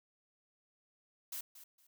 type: noise with echo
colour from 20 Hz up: blue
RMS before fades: -42 dBFS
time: 1.32-1.41 s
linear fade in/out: 5 ms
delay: 230 ms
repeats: 2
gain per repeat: -13 dB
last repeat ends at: 1.87 s
effects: none